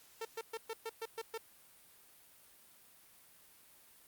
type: tone bursts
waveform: sawtooth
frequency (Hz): 450.7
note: A4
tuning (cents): +42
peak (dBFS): -35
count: 8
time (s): 0.21-1.378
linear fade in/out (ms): 5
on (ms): 41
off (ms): 120
effects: white hiss -62 dBFS RMS until 4.07 s + Opus 48 kbps